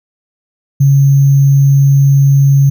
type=tone with sample-and-hold; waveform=sine; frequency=138.59 Hz; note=C#3; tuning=in tune; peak=-4 dBFS; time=0.8-2.7 s; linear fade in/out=10 ms; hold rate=6300 Hz; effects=none